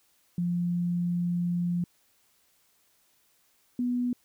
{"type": "tone pair in turn", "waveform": "sine", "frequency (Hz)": [174.61, 245.7], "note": ["F3", "B3"], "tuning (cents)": [0, -9], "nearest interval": "tritone", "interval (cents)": 591, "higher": "second", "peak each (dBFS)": -25, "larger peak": "neither", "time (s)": [[0.38, 1.84], [3.79, 4.13]], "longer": "first", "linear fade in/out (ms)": 2, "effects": ["white hiss -67 dBFS RMS until 4.24 s"]}